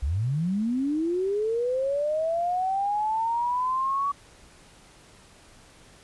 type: linear sweep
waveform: sine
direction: up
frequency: 59.4 to 1138 Hz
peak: -23 dBFS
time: 0.02-4.12 s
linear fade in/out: 10 ms
effects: pink hiss -53 dBFS RMS until 6.03 s + resampled to 24000 Hz